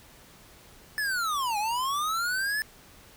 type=linear two-way sweep; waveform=square; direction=down then up; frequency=1755 to 812 to 1755 Hz; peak=-27 dBFS; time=0.98-2.62 s; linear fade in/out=0 ms; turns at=1.58 s; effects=pink hiss -53 dBFS RMS until 3.16 s